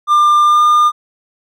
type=tone with pitch glide; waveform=triangle; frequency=1196 to 1208.5 Hz; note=D6 to D6; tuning=+31 to +49 cents; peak=-5 dBFS; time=0.07-0.92 s; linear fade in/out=50 ms; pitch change=+18 cents; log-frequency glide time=0.44-0.63 s; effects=none